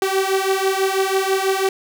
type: beating tone pair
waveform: sawtooth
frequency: 381.7 / 387.8 Hz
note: G4 / G4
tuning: -46 / -19 cents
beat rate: 6.1 Hz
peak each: -16 dBFS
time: 0.02-1.69 s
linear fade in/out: 2 ms
effects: none